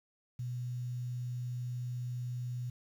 sine tone with quantisation, 123.47 Hz, B2, in tune, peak -35 dBFS, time 0.39-2.7 s, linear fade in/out 5 ms, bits 10, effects none

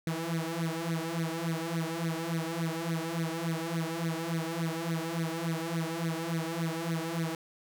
sawtooth tone with flanger, 164.81 Hz, E3, in tune, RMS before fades -33 dBFS, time 0.07-7.35 s, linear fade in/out 2 ms, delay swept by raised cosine 0.48 to 3.88 ms, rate 3.5 Hz, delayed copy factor +0.9, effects none

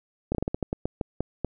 slowing click train, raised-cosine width 2 ms, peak -13 dBFS, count 12, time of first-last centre 0.32-1.447 s, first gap 28 ms, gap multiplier 1.24, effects none

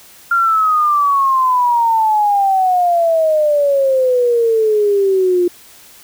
sine exponential sweep, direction down, 1396.9 to 349.2 Hz, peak -10 dBFS, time 0.31-5.48 s, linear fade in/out 5 ms, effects white hiss -42 dBFS RMS until 6.03 s

